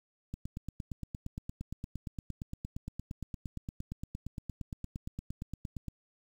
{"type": "click train", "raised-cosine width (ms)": 5, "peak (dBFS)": -26, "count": 49, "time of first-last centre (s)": [0.34, 5.883], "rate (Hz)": 8.66, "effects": ["9-bit"]}